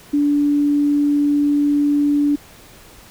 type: tone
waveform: sine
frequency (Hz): 290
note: D4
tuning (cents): -22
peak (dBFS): -13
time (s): 0.13-2.36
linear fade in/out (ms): 10
effects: pink hiss -44 dBFS RMS until 3.1 s